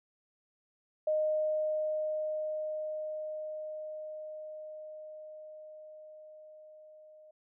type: tone with level ramp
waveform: sine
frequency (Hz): 617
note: D#5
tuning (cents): -15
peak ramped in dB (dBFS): -26 to -53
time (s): 1.07-7.31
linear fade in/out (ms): 5
effects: none